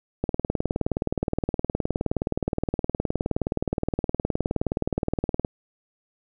click train, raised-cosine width 2 ms, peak -10 dBFS, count 101, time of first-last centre 0.24-5.448 s, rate 19.2 Hz, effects none

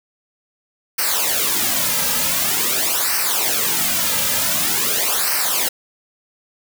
white noise with flanger, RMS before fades -19 dBFS, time 0.98-5.69 s, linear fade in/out 10 ms, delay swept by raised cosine 0.28 to 2.78 ms, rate 0.46 Hz, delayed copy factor -0.8, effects none

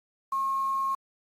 sine tone with quantisation, 1081 Hz, C#6, 44 cents flat, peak -25 dBFS, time 0.32-0.95 s, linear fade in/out 5 ms, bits 8, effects AAC 48 kbps

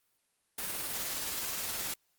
white noise with tremolo, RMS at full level -35 dBFS, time 0.58-1.94 s, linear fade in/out 5 ms, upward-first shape sine, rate 19 Hz, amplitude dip 25%, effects white hiss -75 dBFS RMS until 2.18 s + Opus 32 kbps

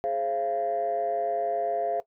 sine tone cluster, 420.5 / 531 / 686 Hz, G#4 / C5 / F5, +22 / +25 / -31 cents, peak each -31 / -31 / -26 dBFS, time 0.04-2 s, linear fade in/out 0 ms, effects noise-tail reverb RT60 0.1 s tail -17 dB re dry + tanh soft clip ceiling -19 dBFS

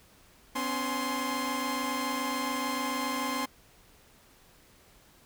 sawtooth tone cluster, 254.4 / 281.4 / 839 / 1048 Hz, C4 / C#4 / G#5 / C6, -48 / +26 / +17 / +2 cents, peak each -31 / -33 / -36 / -29 dBFS, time 0.55-3.46 s, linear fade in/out 10 ms, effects pink hiss -59 dBFS RMS until 5.25 s

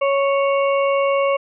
harmonic tone, 554.4 Hz, C#5, in tune, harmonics 1 / 2 / 4 / 5, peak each -16 / -22 / -28 / -30 dBFS, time 0.01-1.37 s, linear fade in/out 10 ms, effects none

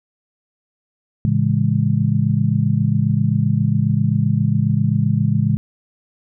sine chord, A major seventh, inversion none, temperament just, 110 / 137.5 / 165 / 206.2 Hz, A2 / C#3 / E3 / G#3, 0 / -14 / +2 / -12 cents, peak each -19 / -18 / -22 / -20 dBFS, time 1.25-5.57 s, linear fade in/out 0 ms, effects none

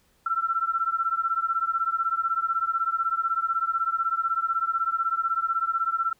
sine beating tone pair, 1338 / 1354 Hz, E6 / E6, +25 / +46 cents, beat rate 16 Hz, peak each -26 dBFS, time 0.26-6.13 s, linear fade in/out 5 ms, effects pink hiss -65 dBFS RMS until 6.19 s

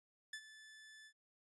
sawtooth tone with ADSR envelope, 1744 Hz, A6, 16 cents flat, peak -39 dBFS, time 0.33-1.13 s, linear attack 4 ms, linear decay 67 ms, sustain -14 dB, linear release 69 ms, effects resampled to 22050 Hz

